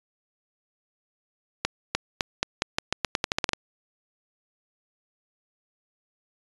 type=accelerating click train; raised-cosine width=0.2 ms; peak=-5 dBFS; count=15; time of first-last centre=1.65-3.533 s; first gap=300 ms; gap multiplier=0.86; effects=resampled to 22050 Hz